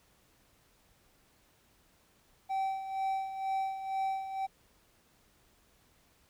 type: tone with tremolo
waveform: triangle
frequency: 772 Hz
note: G5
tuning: 27 cents flat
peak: -27 dBFS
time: 2.49-4.47 s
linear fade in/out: 20 ms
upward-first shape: sine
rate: 2.1 Hz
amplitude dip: 65%
effects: pink hiss -67 dBFS RMS until 6.29 s